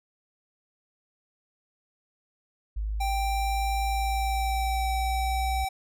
sine exponential sweep, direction up, 52 to 61.1 Hz, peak -27 dBFS, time 2.76-5.65 s, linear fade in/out 10 ms
square tone with pitch glide, 785 to 769.7 Hz, G5 to G5, +2 to -32 cents, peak -28 dBFS, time 3-5.69 s, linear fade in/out 10 ms, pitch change -34 cents, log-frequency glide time 3.85-4.9 s
effects none

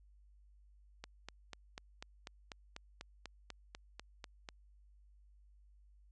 click train, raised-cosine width 0.2 ms, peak -28 dBFS, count 15, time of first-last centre 1.04-4.488 s, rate 4.06 Hz, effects added 50 Hz sine -61 dBFS peak until 6.11 s + resampled to 24000 Hz

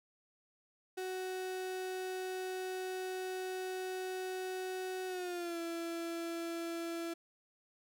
35% pulse tone with pitch glide, 372.3 to 335.5 Hz, F#4 to E4, +11 to +31 cents, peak -36 dBFS, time 0.97-7.14 s, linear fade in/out 10 ms, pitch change -180 cents, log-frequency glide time 5.07-5.59 s, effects none

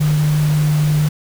sine tone in noise, 151 Hz, D3, 48 cents sharp, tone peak -12 dBFS, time 0-1.09 s, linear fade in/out 10 ms, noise pink, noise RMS -29 dBFS, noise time 0-1.09 s, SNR +14 dB, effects none

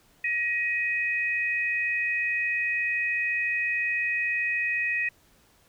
sine tone pair together, 1897.2 / 2509 Hz, A#6 / D#7, +30 / +14 cents, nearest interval perfect fourth, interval 484 cents, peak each -27 / -27 dBFS, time 0.24-5.09 s, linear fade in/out 5 ms, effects pink hiss -61 dBFS RMS until 5.68 s

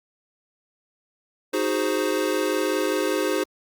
square chord, Ab dominant seventh, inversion second, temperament equal, 311.1 / 370 / 415.3 / 523.3 Hz, Eb4 / Gb4 / Ab4 / C5, 0 / 0 / 0 / 0 cents, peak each -28 dBFS, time 1.53-3.44 s, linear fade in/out 10 ms, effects Opus 48 kbps

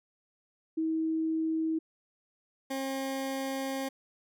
sine / 20% pulse tone pair in turn, 320.4 / 268.6 Hz, E4 / C4, -49 / +46 cents, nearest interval minor third, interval 305 cents, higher first, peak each -27 dBFS, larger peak neither, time 0.77-1.79 / 2.7-3.89 s, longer second, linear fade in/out 10 ms, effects none

